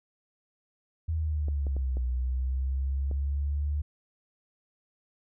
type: linear two-way sweep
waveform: sine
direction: down then up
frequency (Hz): 81.6 to 61.6 to 73.9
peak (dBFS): -26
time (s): 1.08-3.82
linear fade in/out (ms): 10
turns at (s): 2.03
type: clicks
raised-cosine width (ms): 2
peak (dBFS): -28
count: 5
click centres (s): 1.484 / 1.668 / 1.766 / 1.97 / 3.113
effects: none